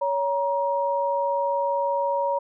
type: tone pair together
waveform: sine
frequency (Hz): 560.9 / 946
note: C#5 / A#5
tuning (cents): +20 / +25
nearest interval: major sixth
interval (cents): 905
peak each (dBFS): -24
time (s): 0.01-2.39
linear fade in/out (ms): 10
effects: none